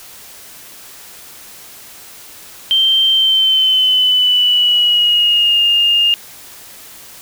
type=tone with pitch glide; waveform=sine; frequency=3136 to 2826 Hz; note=G7 to F7; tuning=0 to +20 cents; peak=-9 dBFS; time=2.71-6.14 s; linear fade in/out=0 ms; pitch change=-180 cents; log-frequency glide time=3.09-5.62 s; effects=white hiss -37 dBFS RMS until 7.21 s